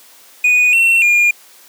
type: tone with pitch steps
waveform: triangle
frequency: 2472 / 2711 / 2418 Hz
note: D#7 / E7 / D7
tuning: -12 / +48 / +50 cents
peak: -7 dBFS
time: 0.44-1.31 s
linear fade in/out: 5 ms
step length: 290 ms
effects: white hiss -44 dBFS RMS until 1.68 s + high-pass 300 Hz 12 dB/octave